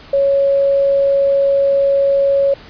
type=tone; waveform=sine; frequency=554.4 Hz; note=C#5; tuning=in tune; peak=-10 dBFS; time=0.13-2.54 s; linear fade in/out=5 ms; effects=pink hiss -39 dBFS RMS until 2.69 s + resampled to 11025 Hz